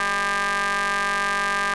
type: ring-modulated tone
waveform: sawtooth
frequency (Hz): 196.7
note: G3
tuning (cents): +6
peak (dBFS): -14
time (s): 0-1.74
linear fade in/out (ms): 2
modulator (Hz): 1400
effects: resampled to 24000 Hz